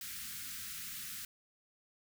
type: band-stop noise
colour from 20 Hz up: white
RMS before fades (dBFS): -44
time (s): 0.01-1.25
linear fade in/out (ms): 2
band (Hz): 260 to 1300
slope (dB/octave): 48
effects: none